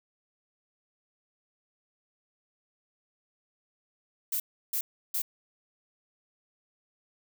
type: noise bursts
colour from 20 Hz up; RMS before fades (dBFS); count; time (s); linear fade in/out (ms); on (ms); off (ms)
violet; -30; 3; 4.32-5.22; 5; 80; 330
effects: none